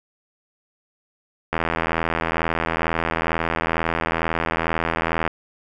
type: click train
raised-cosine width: 0.5 ms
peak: -6 dBFS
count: 309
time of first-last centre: 1.53-5.277 s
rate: 82.2 Hz
effects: none